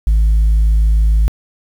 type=tone; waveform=sine; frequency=53.5 Hz; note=A1; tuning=48 cents flat; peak=-6 dBFS; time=0.07-1.28 s; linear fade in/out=0 ms; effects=tanh soft clip ceiling -7 dBFS + 7-bit